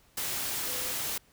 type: tone in noise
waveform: sine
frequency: 503 Hz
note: B4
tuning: 32 cents sharp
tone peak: -44 dBFS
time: 0.67-0.92 s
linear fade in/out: 5 ms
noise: white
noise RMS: -33 dBFS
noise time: 0.17-1.18 s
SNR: -14 dB
effects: pink hiss -63 dBFS RMS until 1.32 s